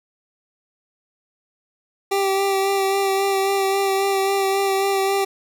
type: tone with vibrato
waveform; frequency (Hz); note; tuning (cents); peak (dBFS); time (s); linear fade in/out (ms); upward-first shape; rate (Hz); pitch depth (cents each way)
25% pulse; 391; G4; -4; -14; 2.11-5.25; 10; sine; 3.7; 20
effects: none